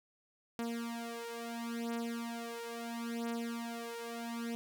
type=beating tone pair; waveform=sawtooth; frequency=232.7 / 233.44 Hz; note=A#3 / A#3; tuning=-3 / +3 cents; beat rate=0.74 Hz; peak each=-37 / -37 dBFS; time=0.59-4.55 s; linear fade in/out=0 ms; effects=none